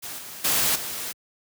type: noise with level steps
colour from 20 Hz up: white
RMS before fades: -35 / -39 / -22 / -32 dBFS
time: 0.02-1.13 s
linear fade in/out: 20 ms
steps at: 0.18 / 0.44 / 0.75 s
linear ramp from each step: 10 ms
effects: high-pass 80 Hz 12 dB/octave